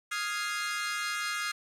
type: chord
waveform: sawtooth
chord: F minor seventh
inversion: third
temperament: equal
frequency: 1244.5 / 1396.9 / 1661.2 / 2093 Hz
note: Eb6 / F6 / Ab6 / C7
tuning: 0 / 0 / 0 / 0 cents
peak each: -33 dBFS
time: 0.11-1.52 s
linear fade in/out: 10 ms
effects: low-pass 10000 Hz 12 dB/octave + 10-bit